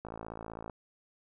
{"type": "click train", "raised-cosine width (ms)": 1, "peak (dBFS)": -27, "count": 37, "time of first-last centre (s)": [0.05, 0.697], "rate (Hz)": 55.6, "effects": []}